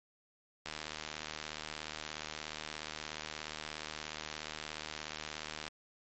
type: click train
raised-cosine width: 0.2 ms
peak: -22 dBFS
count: 387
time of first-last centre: 0.66-5.68 s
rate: 76.9 Hz
effects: MP3 32 kbps